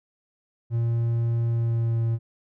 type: tone with pitch glide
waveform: triangle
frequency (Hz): 116.54 to 114.74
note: A#2 to A#2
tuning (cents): 0 to -27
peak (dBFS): -19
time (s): 0.7-2.19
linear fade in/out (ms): 50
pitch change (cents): -27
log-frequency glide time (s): 1.46-2.04
effects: none